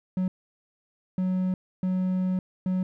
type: tone bursts at uneven times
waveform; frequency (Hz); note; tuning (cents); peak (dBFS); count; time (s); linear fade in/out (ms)
triangle; 185; F#3; 0; -21; 4; 0.17-0.28 / 1.18-1.54 / 1.83-2.39 / 2.66-2.83; 2
effects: none